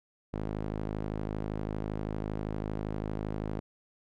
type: tone with band-pass filter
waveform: sawtooth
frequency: 52.6 Hz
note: G#1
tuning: 23 cents sharp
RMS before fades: -35 dBFS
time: 0.33-3.6 s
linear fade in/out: 10 ms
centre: 310 Hz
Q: 0.58
effects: none